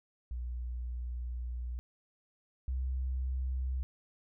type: tone pair in turn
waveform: sine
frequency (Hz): 60.7 / 64.46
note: B1 / C2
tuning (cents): -29 / -25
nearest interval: minor second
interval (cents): 104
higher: second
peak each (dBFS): -35 / -31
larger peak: second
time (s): 0.31-1.79 / 2.68-3.83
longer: first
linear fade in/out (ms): 0
effects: none